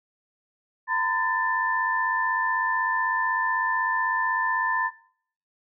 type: tone cluster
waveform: sine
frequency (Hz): 920 / 1016 / 1770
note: A#5 / B5 / A6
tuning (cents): -23 / +49 / +10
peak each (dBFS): -30 / -26 / -25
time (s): 0.87-4.91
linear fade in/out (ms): 50
effects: noise-tail reverb RT60 0.6 s tail -20 dB re dry